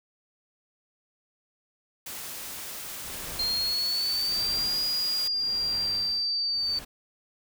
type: noise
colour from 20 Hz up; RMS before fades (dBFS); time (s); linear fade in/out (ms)
white; -38; 2.06-5.28; 5
type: noise with tremolo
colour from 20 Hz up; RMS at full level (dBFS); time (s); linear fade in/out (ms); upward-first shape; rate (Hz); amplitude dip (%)
pink; -41; 3.04-6.85; 10; sine; 0.82; 100
type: exponential two-way sweep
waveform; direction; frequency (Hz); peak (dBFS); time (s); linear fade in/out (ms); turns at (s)
sine; up then down; 4186 to 4888 to 4568; -25; 3.39-6.79; 5; 4.85
effects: none